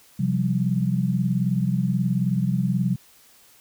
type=chord; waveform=sine; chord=C suspended fourth; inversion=none; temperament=equal with one note detuned; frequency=130.81 / 174.61 / 193.3 Hz; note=C3 / F3 / G3; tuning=0 / 0 / -24 cents; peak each=-24 dBFS; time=0.19-2.96 s; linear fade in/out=10 ms; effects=white hiss -54 dBFS RMS until 3.6 s